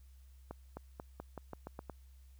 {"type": "accelerating click train", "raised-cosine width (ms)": 1, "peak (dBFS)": -29, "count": 9, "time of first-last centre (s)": [0.51, 1.897], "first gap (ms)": 260, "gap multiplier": 0.88, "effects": ["added 65 Hz sine -55 dBFS peak until 2.39 s", "white hiss -73 dBFS RMS until 2.39 s"]}